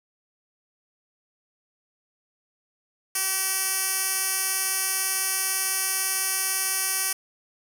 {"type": "tone with band-pass filter", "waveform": "10% pulse", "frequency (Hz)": 382, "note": "G4", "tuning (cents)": -45, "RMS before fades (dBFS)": -26, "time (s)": [3.15, 7.13], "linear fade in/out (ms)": 5, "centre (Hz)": 11000, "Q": 1.3, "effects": []}